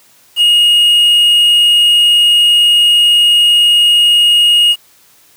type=tone with quantisation; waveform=triangle; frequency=2869 Hz; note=F7; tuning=46 cents sharp; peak=-4 dBFS; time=0.36-4.76 s; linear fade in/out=50 ms; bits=5; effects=white hiss -47 dBFS RMS until 5.36 s + high-pass 60 Hz 12 dB/octave